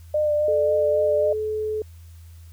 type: tone with vibrato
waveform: sine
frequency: 600 Hz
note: D5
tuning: 37 cents sharp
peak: -18 dBFS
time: 0.14-1.33 s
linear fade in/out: 5 ms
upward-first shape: sine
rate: 3.7 Hz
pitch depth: 20 cents each way
type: tone with pitch glide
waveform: sine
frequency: 435.3 to 430.5 Hz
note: A4 to A4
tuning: -19 to -38 cents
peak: -23 dBFS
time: 0.48-1.82 s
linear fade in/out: 2 ms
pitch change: -19 cents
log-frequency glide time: 0.8-1.23 s
effects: added 83 Hz sine -41 dBFS peak until 2.52 s + white hiss -58 dBFS RMS until 2.52 s